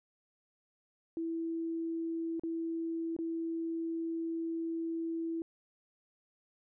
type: tone with dropouts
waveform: sine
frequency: 329.6 Hz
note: E4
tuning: in tune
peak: -33 dBFS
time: 1.17-5.42 s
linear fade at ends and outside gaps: 1 ms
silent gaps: 2.396-2.435 / 3.165-3.188 s
effects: none